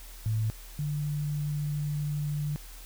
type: tone pair in turn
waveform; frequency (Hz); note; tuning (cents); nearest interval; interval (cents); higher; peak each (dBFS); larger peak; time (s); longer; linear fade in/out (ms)
sine; 109.8 / 147.86; A2 / D3; -3 / +12; perfect fourth; 515; second; -25 / -28; first; 0.26-0.5 / 0.79-2.56; second; 0
effects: added 40 Hz sine -44 dBFS peak until 2.85 s + white hiss -50 dBFS RMS until 2.85 s